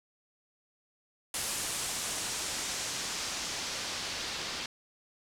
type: noise with low-pass filter sweep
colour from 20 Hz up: white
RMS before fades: -36 dBFS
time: 1.34-4.66 s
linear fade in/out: 2 ms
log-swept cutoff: 9800 to 4500 Hz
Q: 1.2
effects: none